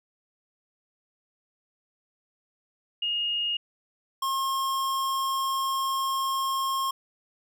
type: tone pair in turn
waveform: sine / square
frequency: 2854 / 1074.3 Hz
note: F7 / C6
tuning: +37 / +45 cents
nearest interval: octave + perfect fourth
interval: 1692 cents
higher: first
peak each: -25 / -26 dBFS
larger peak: first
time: 3.02-3.57 / 4.22-6.91 s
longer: second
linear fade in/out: 5 ms
effects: none